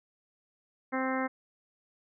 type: harmonic tone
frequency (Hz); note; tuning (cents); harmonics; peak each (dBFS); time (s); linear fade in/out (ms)
261.6; C4; 0; 1 / 2 / 3 / 4 / 5 / 6 / 7 / 8; -32 / -35 / -37 / -38 / -39 / -40 / -40 / -41; 0.92-1.28; 20
effects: none